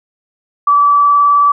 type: tone with vibrato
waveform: sine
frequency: 1154 Hz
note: D6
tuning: 31 cents flat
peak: -6 dBFS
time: 0.67-1.52 s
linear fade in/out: 5 ms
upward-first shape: triangle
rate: 19 Hz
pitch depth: 12 cents each way
effects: none